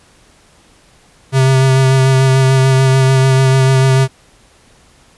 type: tone with vibrato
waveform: square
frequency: 132.5 Hz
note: C3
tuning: 22 cents sharp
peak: -8 dBFS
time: 1.32-4.08 s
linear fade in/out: 50 ms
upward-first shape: sine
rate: 6.8 Hz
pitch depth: 18 cents each way
effects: pink hiss -48 dBFS RMS until 5.17 s + resampled to 24000 Hz